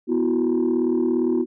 sine chord, B suspended fourth, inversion none, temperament equal with one note detuned, 246.9 / 329.6 / 367 Hz, B3 / E4 / F#4, 0 / 0 / -14 cents, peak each -21 dBFS, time 0.07-1.46 s, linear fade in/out 50 ms, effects tanh soft clip ceiling -13 dBFS

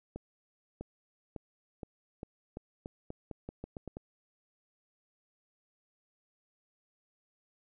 accelerating click train, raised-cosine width 2 ms, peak -27 dBFS, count 14, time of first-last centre 0.16-3.969 s, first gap 650 ms, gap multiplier 0.85, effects none

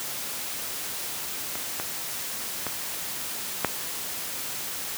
clicks, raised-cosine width 0.5 ms, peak -17 / -15 / -13 / -6 dBFS, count 4, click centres 1.555 / 1.799 / 2.667 / 3.647 s, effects white hiss -33 dBFS RMS until 4.97 s + high-pass 80 Hz 12 dB/octave

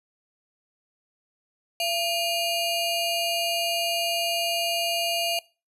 25% pulse ring-modulated tone, 1760 Hz, A6, in tune, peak -17 dBFS, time 1.8-5.39 s, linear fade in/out 2 ms, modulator 1080 Hz, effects noise-tail reverb RT60 0.3 s tail -21 dB re dry + resampled to 32000 Hz

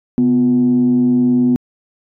sine tone with frequency modulation, 247.9 Hz, B3, 7 cents sharp, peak -9 dBFS, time 0.18-1.56 s, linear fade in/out 0 ms, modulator 110 Hz, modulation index 0.35, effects tanh soft clip ceiling -5 dBFS

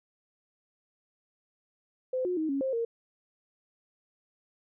sine tone with pitch steps, 513 / 360.7 / 314.8 / 275.8 / 529 / 462.7 Hz, C5 / F#4 / D#4 / C#4 / C5 / A#4, -34 / -44 / +20 / -9 / +19 / -13 cents, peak -27 dBFS, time 2.13-2.85 s, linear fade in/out 5 ms, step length 120 ms, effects none

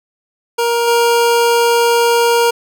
25% pulse tone with level steps, 470 Hz, A#4, 14 cents sharp, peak -9 / -6 dBFS, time 0.58-2.51 s, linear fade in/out 10 ms, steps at 0.87 s, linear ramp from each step 10 ms, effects none

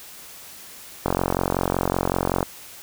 click train, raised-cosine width 1 ms, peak -6 dBFS, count 63, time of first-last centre 1.06-2.429 s, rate 45.3 Hz, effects white hiss -42 dBFS RMS until 2.82 s

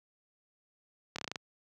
slowing click train, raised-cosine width 0.2 ms, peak -19 dBFS, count 7, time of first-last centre 1.16-1.358 s, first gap 25 ms, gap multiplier 1.11, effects high-pass 100 Hz 12 dB/octave

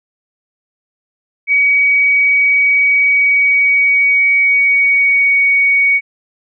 sine tone with pitch glide, 2262 to 2240 Hz, C#7 to C#7, +34 to +18 cents, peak -8 dBFS, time 1.47-6.01 s, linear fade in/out 50 ms, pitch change -16 cents, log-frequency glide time 3.08-5.38 s, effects none

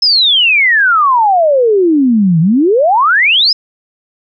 sine exponential two-way sweep, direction down then up, 5270 to 155.56 to 5270 Hz, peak -6 dBFS, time 0.02-3.53 s, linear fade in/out 5 ms, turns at 2.4 s, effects none

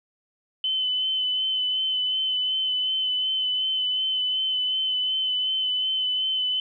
sine tone with vibrato, 3037 Hz, F#7, 44 cents sharp, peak -22 dBFS, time 0.64-6.6 s, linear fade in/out 2 ms, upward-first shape sine, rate 2.7 Hz, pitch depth 20 cents each way, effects none

